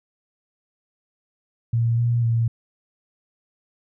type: tone with pitch steps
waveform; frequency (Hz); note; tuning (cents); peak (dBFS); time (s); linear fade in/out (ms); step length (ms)
sine; 116.3 / 118.8 / 115.5; A#2 / A#2 / A#2; -4 / +33 / -16; -17; 1.73-2.48; 5; 250
effects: none